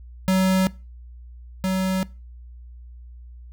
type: tone pair in turn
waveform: square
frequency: 188.1 / 188.1 Hz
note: F#3 / F#3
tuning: +29 / +29 cents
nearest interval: unison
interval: 0 cents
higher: neither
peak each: -17 / -21 dBFS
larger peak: first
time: 0.28-0.67 / 1.64-2.03 s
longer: neither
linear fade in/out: 0 ms
effects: noise-tail reverb RT60 0.3 s tail -21 dB re dry + added 60 Hz sine -39 dBFS peak until 3.52 s